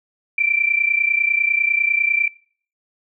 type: tone pair together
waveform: sine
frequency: 2336 / 2366 Hz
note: D7 / D7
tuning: -10 / +12 cents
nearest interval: unison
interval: 22 cents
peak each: -18 dBFS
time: 0.38-2.28 s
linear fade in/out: 5 ms
effects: noise-tail reverb RT60 0.5 s tail -23 dB re dry